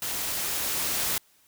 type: noise with level ramp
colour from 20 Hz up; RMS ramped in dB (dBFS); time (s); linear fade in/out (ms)
white; -31 to -27; 0.02-1.18; 2
effects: white hiss -62 dBFS RMS until 1.47 s